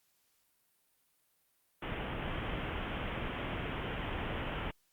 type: low-pass noise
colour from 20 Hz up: pink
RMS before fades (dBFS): -38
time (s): 1.82-4.71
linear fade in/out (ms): 5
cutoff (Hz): 3300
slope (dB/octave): 96
effects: white hiss -74 dBFS RMS until 4.92 s + Opus 48 kbps